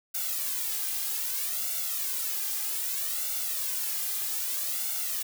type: noise with flanger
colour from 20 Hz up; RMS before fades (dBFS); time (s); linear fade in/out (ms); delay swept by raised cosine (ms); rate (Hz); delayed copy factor
blue; -31; 0.14-5.23; 10; 1.4 to 2.5; 0.63; +1
effects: none